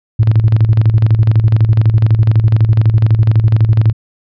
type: tone with tremolo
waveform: sine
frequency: 110 Hz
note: A2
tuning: in tune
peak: -3 dBFS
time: 0.19-3.93 s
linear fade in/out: 10 ms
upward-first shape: square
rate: 12 Hz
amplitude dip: 65%
effects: tanh soft clip ceiling 0 dBFS + resampled to 11025 Hz